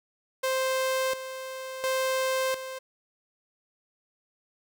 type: tone with tremolo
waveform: sawtooth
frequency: 523.3 Hz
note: C5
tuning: in tune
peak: -21 dBFS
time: 0.43-2.79 s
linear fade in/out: 10 ms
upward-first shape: square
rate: 0.71 Hz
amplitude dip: 70%
effects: none